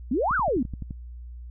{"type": "exponential two-way sweep", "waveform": "sine", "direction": "up then down", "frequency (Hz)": [220, 1578, 220], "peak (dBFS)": -21, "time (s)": [0.11, 0.63], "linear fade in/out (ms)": 5, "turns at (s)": 0.35}
{"type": "click train", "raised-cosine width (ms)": 5, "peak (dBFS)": -22, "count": 8, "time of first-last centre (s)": [0.31, 0.908], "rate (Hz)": 11.7}
{"effects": ["added 60 Hz sine -37 dBFS peak until 1.5 s"]}